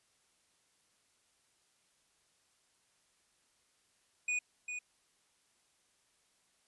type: tone with echo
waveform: square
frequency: 2475 Hz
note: D#7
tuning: 10 cents flat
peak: -32 dBFS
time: 4.28-4.39 s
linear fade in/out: 5 ms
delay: 400 ms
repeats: 1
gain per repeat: -7 dB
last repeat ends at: 4.79 s
effects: white hiss -73 dBFS RMS until 6.67 s + resampled to 24000 Hz